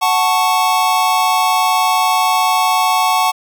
square chord, F# minor, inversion none, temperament equal, 740 / 880 / 1108.7 Hz, F#5 / A5 / C#6, 0 / 0 / 0 cents, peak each -17 dBFS, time 0.01-3.32 s, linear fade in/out 20 ms, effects none

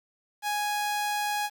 sawtooth tone, 830.6 Hz, G#5, in tune, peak -23 dBFS, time 0.42-1.5 s, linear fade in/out 50 ms, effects 9-bit

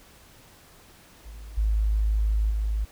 sine tone with level steps, 53.1 Hz, G#1, 39 cents sharp, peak -38 / -20 / -23 dBFS, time 1.25-2.85 s, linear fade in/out 10 ms, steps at 1.57 / 2.5 s, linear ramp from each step 10 ms, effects pink hiss -53 dBFS RMS until 2.91 s

